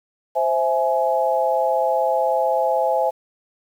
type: chord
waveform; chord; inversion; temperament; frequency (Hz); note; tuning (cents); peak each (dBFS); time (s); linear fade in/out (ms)
sine; C augmented; none; equal with one note detuned; 523.3 / 659.3 / 839.3; C5 / E5 / G#5; 0 / 0 / +18; -21; 0.35-3.11; 20
effects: 8-bit